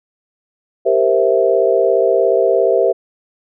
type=chord; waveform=sine; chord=C dominant seventh; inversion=second; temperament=equal; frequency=392 / 466.2 / 523.3 / 659.3 Hz; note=G4 / Bb4 / C5 / E5; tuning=0 / 0 / 0 / 0 cents; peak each=-16 dBFS; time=0.85-2.93 s; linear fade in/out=20 ms; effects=none